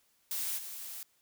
blue noise with level steps, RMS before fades -35 / -43 dBFS, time 0.31-1.03 s, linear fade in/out 2 ms, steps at 0.57 s, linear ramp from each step 20 ms, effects white hiss -71 dBFS RMS until 1.21 s

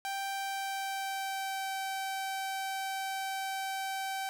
sawtooth tone with pitch glide, 784 to 772.8 Hz, G5 to G5, 0 to -25 cents, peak -30 dBFS, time 0.05-4.29 s, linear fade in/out 0 ms, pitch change -25 cents, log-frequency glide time 0.27-1.73 s, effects none

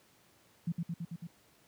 sine tone with echo, 168.6 Hz, E3, 39 cents sharp, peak -29 dBFS, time 0.67-0.72 s, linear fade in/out 5 ms, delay 110 ms, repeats 5, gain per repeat -2 dB, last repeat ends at 1.27 s, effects pink hiss -65 dBFS RMS until 1.67 s + high-pass 100 Hz 12 dB/octave

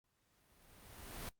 pink noise with exponential growth, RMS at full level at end -44 dBFS, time 0.04-1.29 s, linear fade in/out 2 ms, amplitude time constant 270 ms, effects noise-tail reverb RT60 0.1 s tail -17 dB re dry + Opus 48 kbps

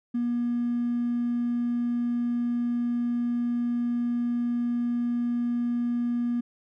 triangle tone with hard clipping, 239.7 Hz, A#3, 48 cents sharp, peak -24 dBFS, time 0.14-6.41 s, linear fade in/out 10 ms, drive 3 dB, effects none

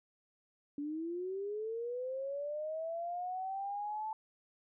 sine linear sweep, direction up, 283.8 to 880 Hz, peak -36 dBFS, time 0.78-4.13 s, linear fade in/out 2 ms, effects none

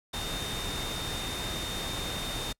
sine tone in noise, 3652 Hz, A#7, 36 cents flat, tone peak -37 dBFS, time 0.13-2.53 s, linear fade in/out 10 ms, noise pink, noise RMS -35 dBFS, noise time 0.13-2.53 s, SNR -5 dB, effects noise-tail reverb RT60 0.1 s tail -26 dB re dry + low-pass 12000 Hz 12 dB/octave

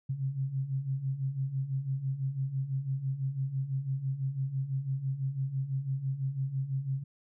sine beating tone pair, 130.81 / 136.81 Hz, C3 / C#3, 0 / -22 cents, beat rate 6 Hz, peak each -36 / -31 dBFS, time 0.09-7.04 s, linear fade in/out 10 ms, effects none

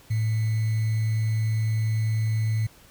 sine tone with sample-and-hold, 110 Hz, A2, in tune, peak -21 dBFS, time 0.1-2.67 s, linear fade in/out 10 ms, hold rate 2100 Hz, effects pink hiss -53 dBFS RMS until 2.9 s

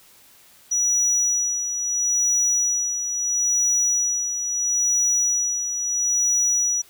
sine tone with tremolo, 5850 Hz, F#8, 21 cents flat, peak -14 dBFS, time 0.71-6.82 s, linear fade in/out 10 ms, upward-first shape sine, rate 0.75 Hz, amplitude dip 65%, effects tanh soft clip ceiling -16 dBFS + white hiss -52 dBFS RMS until 6.89 s

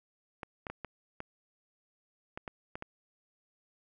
clicks, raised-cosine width 0.5 ms, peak -24 dBFS, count 9, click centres 0.432 / 0.668 / 0.7 / 0.847 / 1.204 / 2.375 / 2.478 / 2.755 / 2.824 s, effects none

